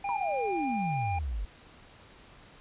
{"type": "tone", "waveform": "square", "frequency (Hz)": 801, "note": "G5", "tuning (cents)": 37, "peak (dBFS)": -31, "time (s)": [0.04, 1.19], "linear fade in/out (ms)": 5}
{"type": "exponential sweep", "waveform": "sine", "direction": "down", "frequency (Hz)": [1005, 44.88], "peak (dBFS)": -30, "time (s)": [0.09, 1.45], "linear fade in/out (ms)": 0}
{"effects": ["pink hiss -54 dBFS RMS until 2.6 s", "resampled to 8000 Hz"]}